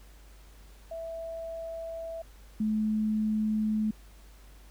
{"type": "tone pair in turn", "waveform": "sine", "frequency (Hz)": [659.3, 215.4], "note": ["E5", "A3"], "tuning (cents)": [0, -37], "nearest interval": "octave + perfect fifth", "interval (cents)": 1937, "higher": "first", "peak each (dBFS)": [-35, -25], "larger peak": "second", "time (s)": [[0.91, 2.22], [2.6, 3.91]], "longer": "neither", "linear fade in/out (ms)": 5, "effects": ["added 50 Hz sine -50 dBFS peak until 4.7 s", "pink hiss -59 dBFS RMS until 4.7 s"]}